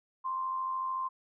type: tone with amplitude modulation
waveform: sine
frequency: 1046.5 Hz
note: C6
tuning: in tune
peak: -29 dBFS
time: 0.24-1.09 s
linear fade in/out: 20 ms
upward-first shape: sine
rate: 93.5 Hz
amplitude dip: 40%
effects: none